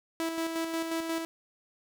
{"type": "tone with tremolo", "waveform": "sawtooth", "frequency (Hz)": 327.9, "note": "E4", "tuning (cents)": -9, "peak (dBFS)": -25, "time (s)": [0.2, 1.25], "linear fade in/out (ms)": 0, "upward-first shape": "square", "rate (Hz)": 5.6, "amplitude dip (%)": 40, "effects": ["10-bit"]}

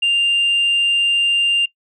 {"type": "tone", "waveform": "sine", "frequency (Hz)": 2794, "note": "F7", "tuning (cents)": 0, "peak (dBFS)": -11, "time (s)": [0.02, 1.66], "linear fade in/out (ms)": 10, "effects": ["noise-tail reverb RT60 0.1 s tail -22 dB re dry", "tanh soft clip ceiling -11 dBFS"]}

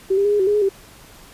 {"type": "tone with pitch steps", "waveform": "sine", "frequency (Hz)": [383.3, 398.7, 411.3, 413.9, 378.2, 413.3, 419.2, 390.9], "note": ["G4", "G4", "G#4", "G#4", "F#4", "G#4", "G#4", "G4"], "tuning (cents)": [-39, 29, -17, -6, 38, -8, 16, -5], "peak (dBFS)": -14, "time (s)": [0.1, 0.692], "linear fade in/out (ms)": 10, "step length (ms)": 74, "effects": ["pink hiss -45 dBFS RMS until 1.33 s", "resampled to 32000 Hz"]}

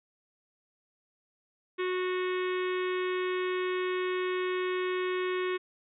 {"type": "harmonic tone", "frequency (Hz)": 366.9, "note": "F#4", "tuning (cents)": -15, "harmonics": [1, 3, 4, 5, 6, 7, 8, 9, 10], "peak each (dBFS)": [-29, -38, -44, -40, -42, -44, -50, -48, -51], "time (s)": [1.78, 5.58], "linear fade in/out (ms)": 20, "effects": []}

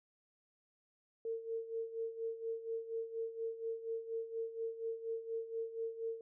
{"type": "tone with tremolo", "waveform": "sine", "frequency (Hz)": 454.1, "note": "A#4", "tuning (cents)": -45, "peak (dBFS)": -35, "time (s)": [1.25, 6.21], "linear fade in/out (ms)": 2, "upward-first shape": "sine", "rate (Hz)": 4.2, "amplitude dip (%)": 75, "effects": []}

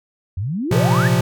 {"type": "exponential sweep", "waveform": "sine", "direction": "up", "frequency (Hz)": [84, 1864.7], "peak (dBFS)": -20, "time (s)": [0.37, 1.08], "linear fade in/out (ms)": 5}
{"type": "chord", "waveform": "square", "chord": "Bb suspended second", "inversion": "none", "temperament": "equal", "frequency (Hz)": [116.54, 130.81, 174.61], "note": ["Bb2", "C3", "F3"], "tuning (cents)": [0, 0, 0], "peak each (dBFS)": -19, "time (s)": [0.71, 1.21], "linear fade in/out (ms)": 5}
{"effects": []}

